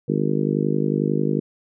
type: harmonic tone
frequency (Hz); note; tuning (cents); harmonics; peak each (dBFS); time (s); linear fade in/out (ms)
51.1; G#1; -27; 3 / 4 / 5 / 6 / 7 / 8 / 9; -24 / -25 / -26 / -27 / -27 / -28 / -29; 0.08-1.4; 10
effects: none